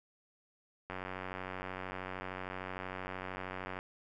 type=click train; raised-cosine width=0.5 ms; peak=-25 dBFS; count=270; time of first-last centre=0.9-3.789 s; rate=93.1 Hz; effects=none